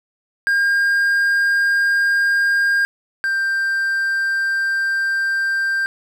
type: tone pair in turn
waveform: triangle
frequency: 1610 / 1575 Hz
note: G6 / G6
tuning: +46 / +8 cents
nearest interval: unison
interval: 38 cents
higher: first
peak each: -12 / -15 dBFS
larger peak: first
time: 0.47-2.85 / 3.24-5.86 s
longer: second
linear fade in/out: 0 ms
effects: none